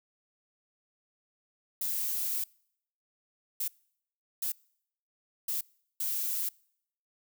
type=noise bursts at uneven times; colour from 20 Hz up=violet; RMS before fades=-32 dBFS; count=5; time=1.81-2.44 / 3.6-3.68 / 4.42-4.52 / 5.48-5.61 / 6-6.49 s; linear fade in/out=5 ms; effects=noise-tail reverb RT60 0.7 s tail -26 dB re dry